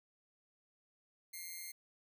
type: tone with amplitude modulation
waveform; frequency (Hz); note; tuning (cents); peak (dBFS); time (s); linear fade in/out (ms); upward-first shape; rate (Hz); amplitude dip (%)
5% pulse; 2116; C7; +19; -32; 1.33-1.72; 10; sine; 174; 55
effects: none